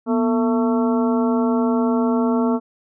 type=harmonic tone with a mistuned harmonic; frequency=223.7 Hz; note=A3; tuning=29 cents sharp; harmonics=1 / 2 / 3 / 4 / 5 / 6; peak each=-17 / -23 / -27 / -29 / -31 / -33 dBFS; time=0.06-2.6 s; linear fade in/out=50 ms; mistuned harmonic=1; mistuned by=+140 cents; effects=none